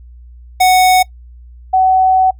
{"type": "tone pair in turn", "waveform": ["square", "sine"], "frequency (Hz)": [740, 752.5], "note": ["F#5", "F#5"], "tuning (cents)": [0, 29], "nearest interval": "unison", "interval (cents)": 29, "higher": "second", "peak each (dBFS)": -7, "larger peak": "neither", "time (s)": [[0.6, 1.03], [1.73, 2.31]], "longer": "second", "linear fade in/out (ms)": 10, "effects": ["noise-tail reverb RT60 0.1 s tail -23 dB re dry", "added 60 Hz sine -34 dBFS peak until 2.39 s"]}